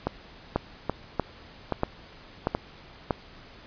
two click trains, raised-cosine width 1 ms, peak -9 / -11 dBFS, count 5 / 4, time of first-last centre 0.56-3.108 / 0.07-2.549 s, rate 1.57 / 1.21 Hz, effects pink hiss -49 dBFS RMS until 3.66 s + resampled to 11025 Hz

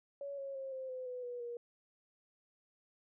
sine tone with pitch steps, 562 / 548.8 / 536 / 523.5 / 511.2 / 499.2 / 487.6 / 476.1 Hz, C#5 / C#5 / C5 / C5 / C5 / B4 / B4 / A#4, +24 / -17 / +42 / +1 / -40 / +19 / -22 / +37 cents, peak -40 dBFS, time 0.21-1.57 s, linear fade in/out 2 ms, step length 170 ms, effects none

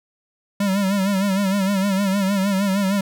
square tone with vibrato, 196 Hz, G3, in tune, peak -18 dBFS, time 0.6-3.01 s, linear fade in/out 5 ms, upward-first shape sine, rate 6.5 Hz, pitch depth 73 cents each way, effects none

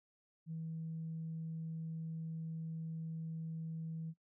sine tone, 161.8 Hz, E3, 32 cents flat, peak -39 dBFS, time 0.46-4.14 s, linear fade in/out 50 ms, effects noise-tail reverb RT60 0.1 s tail -19 dB re dry + tanh soft clip ceiling -35 dBFS

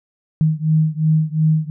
sine beating tone pair, 155.56 / 158.36 Hz, D#3 / D#3, 0 / +31 cents, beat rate 2.8 Hz, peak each -16 / -17 dBFS, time 0.41-1.7 s, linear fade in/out 0 ms, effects none

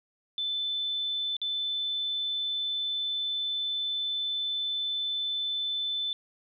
sine tone with dropouts, 3520 Hz, A7, in tune, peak -28 dBFS, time 0.38-6.13 s, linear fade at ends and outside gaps 1 ms, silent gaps 1.367-1.416 s, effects none

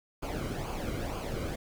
brown noise with flanger, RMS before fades -35 dBFS, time 0.22-1.56 s, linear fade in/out 10 ms, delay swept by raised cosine 0.52 to 1.16 ms, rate 2.1 Hz, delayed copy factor -0.65, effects none

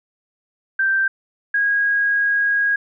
sine tone pair in turn, 1568 / 1641.9 Hz, G6 / G#6, 0 / -20 cents, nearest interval minor second, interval 80 cents, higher second, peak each -15 dBFS, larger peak neither, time 0.79-1.08 / 1.54-2.76 s, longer second, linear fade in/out 5 ms, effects none

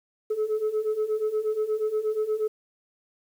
sine beating tone pair, 425.8 / 434.2 Hz, G#4 / A4, +43 / -23 cents, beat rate 8.4 Hz, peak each -27 / -24 dBFS, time 0.3-2.48 s, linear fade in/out 10 ms, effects tanh soft clip ceiling -20 dBFS + 9-bit

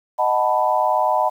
sine chord, B dominant seventh, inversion first, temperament equal, 622.3 / 740 / 880 / 987.8 Hz, D#5 / F#5 / A5 / B5, 0 / 0 / 0 / 0 cents, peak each -21 dBFS, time 0.18-1.3 s, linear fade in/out 20 ms, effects 8-bit

